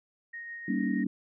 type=tone with tremolo; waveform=sine; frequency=1864.7 Hz; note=A#6; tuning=in tune; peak=-37 dBFS; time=0.33-1.04 s; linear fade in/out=10 ms; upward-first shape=triangle; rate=6.4 Hz; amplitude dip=30%
type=chord; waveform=sine; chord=Eb dominant seventh; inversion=first; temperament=just; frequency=194.45 / 233.3 / 280 / 311.1 Hz; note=G3 / Bb3 / Db4 / Eb4; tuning=-14 / +2 / +18 / 0 cents; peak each=-31 / -31 / -31 / -36 dBFS; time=0.68-1.07 s; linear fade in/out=5 ms
effects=none